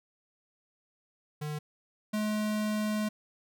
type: tone pair in turn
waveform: square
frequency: 150.4 / 212.7 Hz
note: D3 / G#3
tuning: +42 / +42 cents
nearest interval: tritone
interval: 600 cents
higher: second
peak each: -34 / -29 dBFS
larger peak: second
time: 1.41-1.59 / 2.13-3.09 s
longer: second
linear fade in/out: 10 ms
effects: none